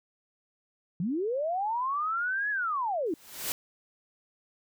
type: linear two-way sweep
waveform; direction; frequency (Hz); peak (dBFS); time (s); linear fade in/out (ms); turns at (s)
sine; up then down; 155.6 to 1714 to 286.8; -27; 1-3.14; 2; 2.5
type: noise with exponential growth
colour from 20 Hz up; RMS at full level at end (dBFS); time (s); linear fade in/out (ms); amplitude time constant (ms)
white; -29; 3.06-3.52; 0; 98
effects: none